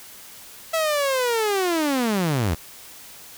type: linear sweep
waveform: sawtooth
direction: down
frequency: 659.3 to 73.42 Hz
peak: -16 dBFS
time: 0.73-2.55 s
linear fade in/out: 10 ms
effects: white hiss -43 dBFS RMS until 3.37 s